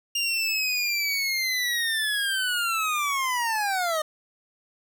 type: linear sweep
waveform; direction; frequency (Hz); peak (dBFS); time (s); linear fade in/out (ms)
25% pulse; down; 2814 to 607; -20; 0.15-4.02; 5
effects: none